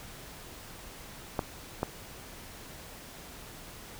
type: clicks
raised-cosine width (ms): 1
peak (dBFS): -14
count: 2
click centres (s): 1.392 / 1.831
effects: pink hiss -47 dBFS RMS until 3.99 s